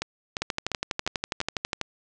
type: two click trains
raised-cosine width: 0.2 ms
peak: -11 / -9 dBFS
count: 5 / 18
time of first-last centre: 0.02-1.414 / 0.42-1.813 s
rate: 2.87 / 12.2 Hz
effects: resampled to 22050 Hz + 8-bit